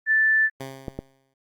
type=tone; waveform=sine; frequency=1760 Hz; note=A6; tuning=in tune; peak=-16 dBFS; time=0.06-0.5 s; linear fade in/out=50 ms
type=tone with exponential decay; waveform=10% pulse; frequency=134.3 Hz; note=C3; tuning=46 cents sharp; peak=-23 dBFS; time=0.6-1.34 s; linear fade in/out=5 ms; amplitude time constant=160 ms
type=clicks; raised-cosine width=2 ms; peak=-16 dBFS; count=2; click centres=0.882 / 0.99 s
effects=Opus 32 kbps